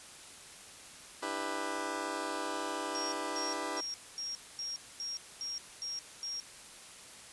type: chord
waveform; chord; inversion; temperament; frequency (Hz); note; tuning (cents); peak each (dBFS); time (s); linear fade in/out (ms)
15% pulse; E minor seventh; third; just; 296.7 / 329.6 / 395.6 / 494.4; D4 / E4 / G4 / B4; +18 / 0 / +16 / +2; -35; 1.22-3.81; 10
type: tone bursts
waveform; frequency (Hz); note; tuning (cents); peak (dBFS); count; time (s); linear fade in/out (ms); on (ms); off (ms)
sine; 5588; F8; 0; -36; 9; 2.95-6.4; 0; 170; 240
effects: white hiss -51 dBFS RMS until 7.32 s + resampled to 24000 Hz